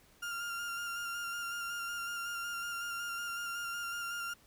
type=tone with vibrato; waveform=35% pulse; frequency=1396.9 Hz; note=F6; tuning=in tune; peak=-35 dBFS; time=0.22-4.34 s; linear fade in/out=10 ms; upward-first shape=square; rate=5.4 Hz; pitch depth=16 cents each way; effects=pink hiss -64 dBFS RMS until 4.46 s